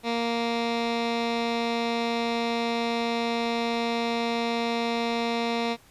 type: tone with low-pass filter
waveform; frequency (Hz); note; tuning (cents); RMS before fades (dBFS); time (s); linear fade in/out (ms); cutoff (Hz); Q
15% pulse; 233.1; A#3; 0; -27; 0.03-5.77; 50; 4000; 1.8
effects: pink hiss -56 dBFS RMS until 5.9 s + resampled to 32000 Hz